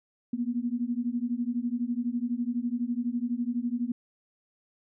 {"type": "beating tone pair", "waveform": "sine", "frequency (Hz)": [234.5, 246.5], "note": ["A#3", "B3"], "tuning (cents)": [11, -3], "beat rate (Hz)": 12, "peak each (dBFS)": -30, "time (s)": [0.33, 3.92], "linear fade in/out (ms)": 5, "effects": []}